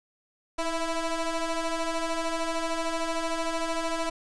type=ring-modulated tone; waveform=20% pulse; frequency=329.4 Hz; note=E4; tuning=1 cent flat; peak=-19 dBFS; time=0.58-4.1 s; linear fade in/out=10 ms; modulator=336 Hz; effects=resampled to 22050 Hz + 9-bit